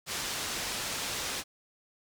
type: low-pass noise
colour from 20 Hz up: white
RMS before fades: -35 dBFS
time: 0.06-1.44 s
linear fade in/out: 50 ms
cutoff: 6800 Hz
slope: 12 dB/octave
effects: none